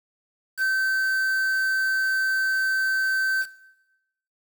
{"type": "tone with quantisation", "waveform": "triangle", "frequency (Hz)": 1543, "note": "G6", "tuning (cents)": -28, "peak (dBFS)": -18, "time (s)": [0.57, 3.46], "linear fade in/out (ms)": 50, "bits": 6, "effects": ["noise-tail reverb RT60 0.9 s tail -17 dB re dry"]}